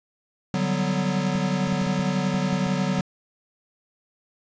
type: chord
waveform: square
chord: G major seventh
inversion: second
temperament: equal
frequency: 146.83 / 185 / 196 / 246.9 Hz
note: D3 / F#3 / G3 / B3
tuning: 0 / 0 / 0 / 0 cents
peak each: -29 / -25 / -31 / -31 dBFS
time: 0.54-3.01 s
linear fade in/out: 2 ms
type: clicks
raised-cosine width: 3 ms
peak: -25 dBFS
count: 10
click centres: 1.354 / 1.674 / 1.727 / 1.819 / 1.867 / 1.993 / 2.343 / 2.53 / 2.665 / 2.987 s
effects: resampled to 16000 Hz + 8-bit